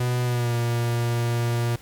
45% pulse tone with pitch glide, 123.47 to 118.44 Hz, B2 to A#2, 0 to +28 cents, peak -21 dBFS, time 0-1.76 s, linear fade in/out 5 ms, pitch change -72 cents, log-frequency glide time 0.24-0.54 s, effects pink hiss -49 dBFS RMS until 1.81 s + MP3 96 kbps

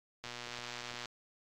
click train, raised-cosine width 0.2 ms, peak -25 dBFS, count 99, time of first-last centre 0.24-1.057 s, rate 120 Hz, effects AAC 48 kbps

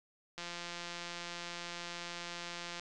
click train, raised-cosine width 0.2 ms, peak -25 dBFS, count 419, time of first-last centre 0.38-2.796 s, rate 173 Hz, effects resampled to 24000 Hz

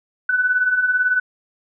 sine beating tone pair, 1480 / 1498 Hz, F#6 / F#6, 0 / +21 cents, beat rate 18 Hz, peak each -23 / -16 dBFS, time 0.29-1.2 s, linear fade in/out 5 ms, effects none

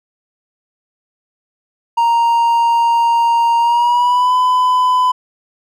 triangle tone with pitch glide, 932.3 to 1005 Hz, A#5 to B5, 0 to +30 cents, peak -8 dBFS, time 1.97-5.12 s, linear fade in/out 10 ms, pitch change +130 cents, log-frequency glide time 3.59-4.34 s, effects none

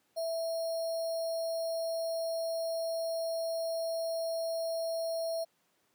sine tone with sample-and-hold, 659 Hz, E5, 1 cent flat, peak -31 dBFS, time 0.16-5.45 s, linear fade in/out 20 ms, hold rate 4900 Hz, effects pink hiss -73 dBFS RMS until 5.94 s + high-pass 200 Hz 12 dB/octave

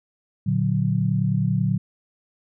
sine chord, Bb augmented, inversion none, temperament equal, 116.54 / 146.83 / 185 Hz, Bb2 / D3 / F#3, 0 / 0 / 0 cents, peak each -23 dBFS, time 0.46-1.78 s, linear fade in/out 10 ms, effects none

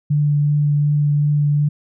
sine tone with vibrato, 146.83 Hz, D3, in tune, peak -13 dBFS, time 0.1-1.69 s, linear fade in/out 10 ms, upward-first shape triangle, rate 2.7 Hz, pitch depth 12 cents each way, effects none

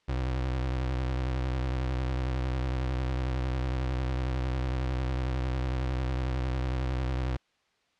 30% pulse tone with vibrato, 64 Hz, C2, 38 cents flat, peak -25 dBFS, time 0.08-7.37 s, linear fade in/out 10 ms, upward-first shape sine, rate 11 Hz, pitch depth 68 cents each way, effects white hiss -70 dBFS RMS until 7.99 s + low-pass 4000 Hz 12 dB/octave

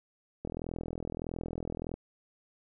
click train, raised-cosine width 2 ms, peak -23 dBFS, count 63, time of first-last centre 0.45-1.94 s, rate 41.6 Hz, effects none

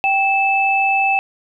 sine tone pair together, 782.5 / 2628 Hz, G5 / E7, -3 / -6 cents, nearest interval octave + major sixth, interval 2097 cents, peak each -16 dBFS, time 0.04-1.19 s, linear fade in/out 0 ms, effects none

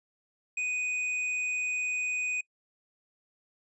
sine tone with hard clipping, 2489 Hz, D#7, in tune, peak -30 dBFS, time 0.57-2.41 s, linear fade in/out 5 ms, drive 6 dB, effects noise-tail reverb RT60 0.1 s tail -25 dB re dry + resampled to 22050 Hz

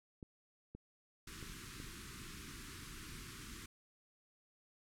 clicks, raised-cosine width 3 ms, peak -36 dBFS, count 4, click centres 0.228 / 0.75 / 1.427 / 1.801 s
pink band-stop noise, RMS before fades -50 dBFS, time 1.27-3.66 s, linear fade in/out 5 ms, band 390 to 1100 Hz, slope 48 dB/octave
effects low-pass 12000 Hz 12 dB/octave

